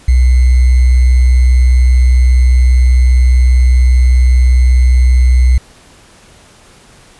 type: tone with sample-and-hold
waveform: sine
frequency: 62.5 Hz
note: B1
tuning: 21 cents sharp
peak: -4 dBFS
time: 0.08-5.58 s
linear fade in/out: 5 ms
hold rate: 2100 Hz
effects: pink hiss -42 dBFS RMS until 7.19 s + resampled to 24000 Hz